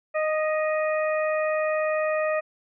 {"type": "harmonic tone with a mistuned harmonic", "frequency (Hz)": 619, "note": "D#5", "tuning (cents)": -9, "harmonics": [1, 2, 3, 4], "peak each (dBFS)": [-23, -31, -32, -35], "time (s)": [0.14, 2.41], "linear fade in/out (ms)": 20, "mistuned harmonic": 3, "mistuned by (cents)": 21, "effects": []}